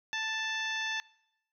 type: harmonic tone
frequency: 881 Hz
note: A5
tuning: 2 cents sharp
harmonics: 1 / 2 / 3 / 4 / 5 / 6 / 7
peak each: -41 / -34 / -39 / -38 / -49 / -48 / -46 dBFS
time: 0.13-1 s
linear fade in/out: 0 ms
effects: noise-tail reverb RT60 0.8 s tail -22 dB re dry